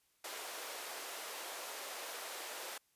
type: high-pass noise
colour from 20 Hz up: pink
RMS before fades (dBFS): -45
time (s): 0.24-2.78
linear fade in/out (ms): 5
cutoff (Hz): 440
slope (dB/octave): 24
effects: white hiss -75 dBFS RMS until 2.95 s + resampled to 32000 Hz